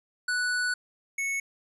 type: tone pair in turn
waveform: square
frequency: 1480 / 2207 Hz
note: F#6 / C#7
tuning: 0 / -8 cents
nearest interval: perfect fifth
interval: 692 cents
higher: second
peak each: -26 / -28 dBFS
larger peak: first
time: 0.28-0.74 / 1.18-1.4 s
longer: first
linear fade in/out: 5 ms
effects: resampled to 24000 Hz + 11-bit